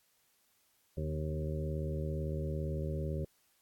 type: harmonic tone with a mistuned harmonic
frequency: 77.78 Hz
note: D#2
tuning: in tune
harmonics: 1 / 2 / 3 / 4 / 5 / 6 / 7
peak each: -37 / -37 / -46 / -48 / -43 / -49 / -44 dBFS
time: 0.97-3.25 s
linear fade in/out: 5 ms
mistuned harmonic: 2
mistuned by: -42 cents
effects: white hiss -72 dBFS RMS until 3.61 s + AAC 64 kbps